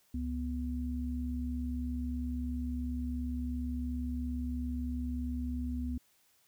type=tone pair together; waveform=sine; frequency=69.83 / 246.9 Hz; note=C#2 / B3; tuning=+13 / 0 cents; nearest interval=octave + minor seventh; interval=2187 cents; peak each=-35 / -36 dBFS; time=0.14-5.98 s; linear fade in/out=5 ms; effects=white hiss -69 dBFS RMS until 6.47 s